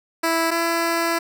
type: tone pair in turn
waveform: 10% pulse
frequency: 329.6 / 334.8 Hz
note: E4 / E4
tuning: 0 / +27 cents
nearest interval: unison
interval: 27 cents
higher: second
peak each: -10 / -11 dBFS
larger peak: first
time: 0.23-0.51 / 0.51-1.19 s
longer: second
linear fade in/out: 10 ms
effects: none